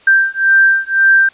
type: beating tone pair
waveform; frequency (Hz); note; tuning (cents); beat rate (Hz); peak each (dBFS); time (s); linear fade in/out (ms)
sine; 1573 / 1574.9; G6 / G6; +6 / +8; 1.9; -11; 0.07-1.29; 5
effects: white hiss -45 dBFS RMS until 1.33 s + resampled to 8000 Hz